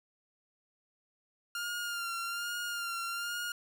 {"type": "tone with vibrato", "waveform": "sawtooth", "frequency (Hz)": 1400, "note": "F6", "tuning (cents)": 4, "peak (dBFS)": -31, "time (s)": [1.55, 3.52], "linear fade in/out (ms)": 2, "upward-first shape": "sine", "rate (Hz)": 1.2, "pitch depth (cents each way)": 37, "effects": []}